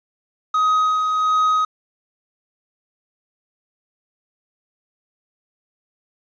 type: tone with tremolo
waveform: triangle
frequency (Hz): 1259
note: D#6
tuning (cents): +20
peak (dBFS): -12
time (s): 0.54-1.65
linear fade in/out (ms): 5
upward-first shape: sine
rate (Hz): 1.4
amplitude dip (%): 35
effects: resampled to 16000 Hz + 8-bit